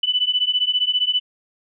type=beating tone pair; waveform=sine; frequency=2980 / 2995 Hz; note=F#7 / F#7; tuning=+12 / +20 cents; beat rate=15 Hz; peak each=-20 dBFS; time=0.03-1.2 s; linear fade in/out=5 ms; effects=none